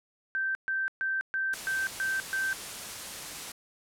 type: tone bursts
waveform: sine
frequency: 1558 Hz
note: G6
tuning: 11 cents flat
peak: -27 dBFS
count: 7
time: 0.35-2.53 s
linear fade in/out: 0 ms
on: 200 ms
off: 130 ms
type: noise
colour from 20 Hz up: white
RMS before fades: -39 dBFS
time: 1.53-3.52 s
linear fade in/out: 5 ms
effects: low-pass 11000 Hz 12 dB/octave